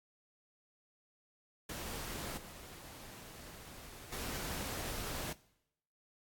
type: noise with level steps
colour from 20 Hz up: pink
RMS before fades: -43 / -52 / -41 dBFS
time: 1.69-5.33 s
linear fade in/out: 5 ms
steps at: 2.37 / 4.12 s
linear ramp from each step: 10 ms
effects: noise-tail reverb RT60 0.8 s tail -20 dB re dry + AAC 64 kbps